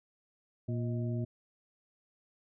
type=harmonic tone with a mistuned harmonic; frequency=117.9 Hz; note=A#2; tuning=20 cents sharp; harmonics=1 / 2 / 3 / 5; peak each=-32 / -38 / -42 / -46 dBFS; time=0.68-1.25 s; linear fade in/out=10 ms; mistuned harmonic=5; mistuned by=+100 cents; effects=none